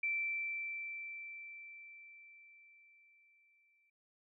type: tone with exponential decay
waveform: sine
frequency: 2337 Hz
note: D7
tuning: 9 cents flat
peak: -32 dBFS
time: 0.03-3.9 s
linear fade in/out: 5 ms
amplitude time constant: 840 ms
effects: none